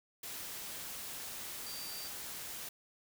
sine tone in noise, 4666 Hz, D8, 12 cents flat, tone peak -46 dBFS, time 1.66-2.08 s, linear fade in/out 5 ms, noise white, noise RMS -44 dBFS, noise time 0.23-2.69 s, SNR -5 dB, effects none

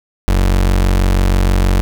35% pulse tone, 46.25 Hz, F#1, in tune, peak -8 dBFS, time 0.28-1.81 s, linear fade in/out 0 ms, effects none

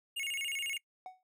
square tone with vibrato, 2489 Hz, D#7, in tune, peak -35 dBFS, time 0.16-0.78 s, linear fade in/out 10 ms, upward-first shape square, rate 14 Hz, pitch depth 220 cents each way
triangle tone with exponential decay, 744 Hz, F#5, 9 cents sharp, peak -37 dBFS, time 1.06-1.23 s, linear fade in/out 1 ms, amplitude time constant 36 ms
effects noise-tail reverb RT60 0.1 s tail -23 dB re dry

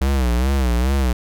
square tone with vibrato, 63.9 Hz, C2, 40 cents flat, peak -16 dBFS, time 0.01-1.13 s, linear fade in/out 5 ms, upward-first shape sine, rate 2.4 Hz, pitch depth 140 cents each way, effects none

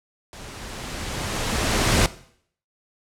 pink noise with level ramp, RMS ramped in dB -40 to -17 dBFS, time 0.33-2.06 s, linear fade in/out 0 ms, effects noise-tail reverb RT60 0.6 s tail -17 dB re dry + low-pass 9000 Hz 12 dB/octave

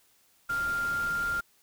sine tone in noise, 1396.9 Hz, F6, in tune, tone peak -27 dBFS, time 0.49-1.41 s, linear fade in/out 10 ms, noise pink, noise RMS -42 dBFS, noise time 0.49-1.41 s, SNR +12 dB, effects white hiss -65 dBFS RMS until 1.62 s

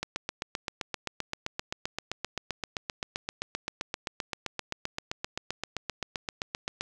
click train, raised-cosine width 0.2 ms, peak -14 dBFS, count 53, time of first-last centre 0.03-6.81 s, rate 7.67 Hz, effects none

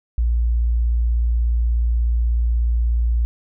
sine tone, 58.27 Hz, A#1, in tune, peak -15 dBFS, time 0.18-3.25 s, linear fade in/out 0 ms, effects none

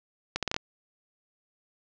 accelerating click train, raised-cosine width 0.2 ms, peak -11 dBFS, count 6, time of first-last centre 0.36-0.564 s, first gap 67 ms, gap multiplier 0.75, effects resampled to 16000 Hz + 7-bit

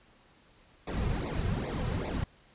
brown noise with flanger, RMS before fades -32 dBFS, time 0.87-2.24 s, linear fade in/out 5 ms, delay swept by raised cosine 0.65 to 3.55 ms, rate 2.5 Hz, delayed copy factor -0.9, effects pink hiss -61 dBFS RMS until 2.54 s + resampled to 8000 Hz

